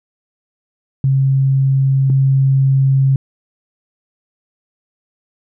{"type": "tone pair in turn", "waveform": "sine", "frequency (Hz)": [135, 135], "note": ["C#3", "C#3"], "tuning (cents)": [-45, -45], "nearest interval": "unison", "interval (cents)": 0, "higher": "neither", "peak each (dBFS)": [-10, -9], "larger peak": "second", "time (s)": [[1.04, 2.1], [2.1, 3.16]], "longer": "neither", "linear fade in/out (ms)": 2, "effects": []}